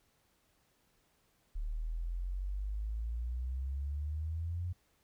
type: exponential sweep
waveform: sine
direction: up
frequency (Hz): 36.71 to 90.2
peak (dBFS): -34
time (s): 1.55-4.73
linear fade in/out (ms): 10
effects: pink hiss -73 dBFS RMS until 5.03 s